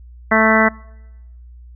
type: harmonic tone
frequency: 220 Hz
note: A3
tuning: in tune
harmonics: 1 / 2 / 3 / 4 / 5 / 6 / 7 / 8 / 9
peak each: -17 / -22 / -17 / -22 / -20 / -21 / -20 / -22 / -17 dBFS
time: 0.31-0.69 s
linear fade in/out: 10 ms
effects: noise-tail reverb RT60 1.0 s tail -26 dB re dry + added 60 Hz sine -37 dBFS peak until 1.75 s